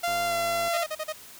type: tone with pitch glide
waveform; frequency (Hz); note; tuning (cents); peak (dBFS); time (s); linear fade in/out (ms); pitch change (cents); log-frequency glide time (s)
sawtooth; 692 to 681.3; F5 to F5; -16 to -43; -21; 0.03-0.84; 10; -27; 0.26-0.34
type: click train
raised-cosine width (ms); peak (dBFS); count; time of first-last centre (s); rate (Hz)
1; -28; 64; 0.08-0.68; 105
type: tone bursts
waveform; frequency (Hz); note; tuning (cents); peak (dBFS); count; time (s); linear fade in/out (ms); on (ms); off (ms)
sawtooth; 622.3; D#5; 0; -25; 5; 0.73-1.127; 10; 49; 38
effects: white hiss -47 dBFS RMS until 1.39 s